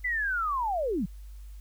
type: linear sweep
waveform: sine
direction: down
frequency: 2026 to 154 Hz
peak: -26 dBFS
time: 0.04-1.06 s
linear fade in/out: 10 ms
effects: added 50 Hz sine -41 dBFS peak until 1.6 s + white hiss -63 dBFS RMS until 1.6 s